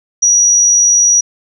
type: tone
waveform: sine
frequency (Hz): 5800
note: F#8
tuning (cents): -35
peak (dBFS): -6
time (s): 0.22-1.21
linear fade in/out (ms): 10
effects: none